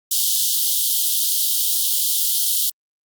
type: high-pass noise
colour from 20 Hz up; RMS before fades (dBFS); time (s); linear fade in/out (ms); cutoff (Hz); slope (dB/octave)
white; -19; 0.11-2.7; 5; 3000; 96
effects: Opus 48 kbps